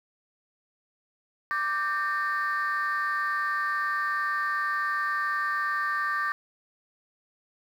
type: chord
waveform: sine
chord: G minor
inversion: second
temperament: equal with one note detuned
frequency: 1174.7 / 1568 / 1816.8 Hz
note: D6 / G6 / Bb6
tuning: 0 / 0 / -45 cents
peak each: -27 / -30 / -29 dBFS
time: 1.51-6.32 s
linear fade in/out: 0 ms
effects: tanh soft clip ceiling -20 dBFS + 9-bit